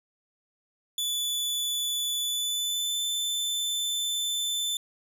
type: tone with pitch glide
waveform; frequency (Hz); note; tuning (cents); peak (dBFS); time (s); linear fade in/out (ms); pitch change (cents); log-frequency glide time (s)
sawtooth; 3468 to 3531; A7 to A7; -26 to +5; -24; 0.98-4.77; 2; +31; 2.21-3.02
effects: none